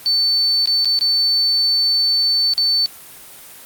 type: tone with dropouts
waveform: sine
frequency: 4500 Hz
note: C#8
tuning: 25 cents sharp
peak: -13 dBFS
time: 0.06-2.86 s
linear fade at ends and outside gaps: 0 ms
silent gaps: 0.658-0.674 / 0.847-0.855 / 0.99-1.01 / 2.537-2.579 s
effects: white hiss -39 dBFS RMS until 3.65 s + Opus 32 kbps